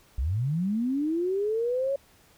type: linear sweep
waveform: sine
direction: up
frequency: 55 to 561 Hz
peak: -24 dBFS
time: 0.18-1.96 s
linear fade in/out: 5 ms
effects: pink hiss -59 dBFS RMS until 2.37 s